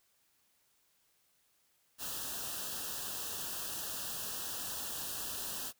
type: band-stop noise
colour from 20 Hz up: white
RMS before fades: -40 dBFS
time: 1.98-5.73 s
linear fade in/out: 50 ms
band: 1800 to 2600 Hz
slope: 96 dB/octave
effects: white hiss -73 dBFS RMS until 5.79 s